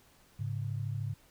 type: tone pair together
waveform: sine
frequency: 106.53 / 140 Hz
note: G#2 / C#3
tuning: +45 / +18 cents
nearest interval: perfect fourth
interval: 473 cents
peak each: -34 / -37 dBFS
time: 0.39-1.14 s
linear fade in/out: 10 ms
effects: pink hiss -63 dBFS RMS until 1.3 s